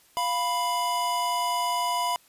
square tone pair together, 698.5 / 987.8 Hz, F5 / B5, 0 / 0 cents, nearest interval tritone, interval 600 cents, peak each -31 / -26 dBFS, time 0.17-2.16 s, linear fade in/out 0 ms, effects white hiss -59 dBFS RMS until 2.28 s + resampled to 32000 Hz

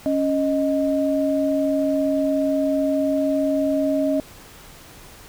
sine tone pair together, 277.2 / 622.3 Hz, C#4 / D#5, 0 / 0 cents, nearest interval octave + major second, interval 1400 cents, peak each -20 / -21 dBFS, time 0.06-4.2 s, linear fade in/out 0 ms, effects pink hiss -44 dBFS RMS until 5.28 s

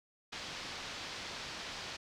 white low-pass noise, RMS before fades -44 dBFS, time 0.32-1.97 s, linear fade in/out 10 ms, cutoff 5100 Hz, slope 24 dB/octave, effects none

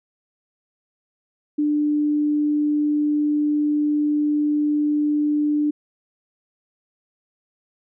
sine tone, 297.1 Hz, D4, 20 cents sharp, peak -17 dBFS, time 1.58-5.71 s, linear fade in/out 10 ms, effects none

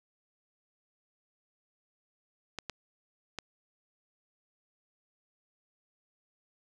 clicks, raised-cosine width 0.2 ms, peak -19 dBFS, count 3, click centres 2.587 / 2.697 / 3.387 s, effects 9-bit

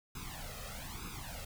pink noise with flanger, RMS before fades -44 dBFS, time 0.15-1.45 s, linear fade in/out 5 ms, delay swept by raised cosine 0.79 to 1.61 ms, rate 1.1 Hz, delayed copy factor +0.95, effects none

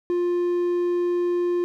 triangle tone, 351.5 Hz, F4, 11 cents sharp, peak -18 dBFS, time 0.1-1.64 s, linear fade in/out 0 ms, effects none

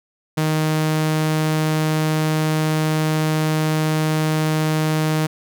sawtooth tone, 155.9 Hz, D#3, 4 cents sharp, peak -13 dBFS, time 0.37-5.27 s, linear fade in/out 10 ms, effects none

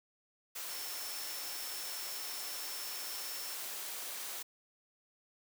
sine tone in noise, 5380 Hz, E8, 34 cents sharp, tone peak -46 dBFS, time 0.69-3.55 s, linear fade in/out 10 ms, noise white, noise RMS -42 dBFS, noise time 0.55-4.43 s, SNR -7 dB, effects high-pass 400 Hz 12 dB/octave

